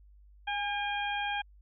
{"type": "harmonic tone with a mistuned harmonic", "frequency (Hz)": 807, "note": "G#5", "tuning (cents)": -50, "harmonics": [1, 2, 3, 4], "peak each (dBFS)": [-33, -36, -38, -39], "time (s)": [0.47, 1.42], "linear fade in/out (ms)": 10, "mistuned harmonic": 1, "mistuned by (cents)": 29, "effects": ["added 50 Hz sine -54 dBFS peak until 1.61 s"]}